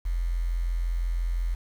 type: tone with quantisation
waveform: sine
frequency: 42.91 Hz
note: F1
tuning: 30 cents flat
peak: -24 dBFS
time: 0.05-1.55 s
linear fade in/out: 10 ms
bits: 8
effects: none